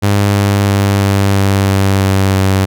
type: tone with pitch steps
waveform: sawtooth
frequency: 101.2 / 100.44 / 99.69 / 98.95 / 98.21 / 97.47 / 96.74 / 96.02 Hz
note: G#2 / G2 / G2 / G2 / G2 / G2 / G2 / G2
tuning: -44 / +43 / +30 / +17 / +4 / -9 / -22 / -35 cents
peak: -5 dBFS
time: 0.02-2.66 s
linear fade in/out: 20 ms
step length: 330 ms
effects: none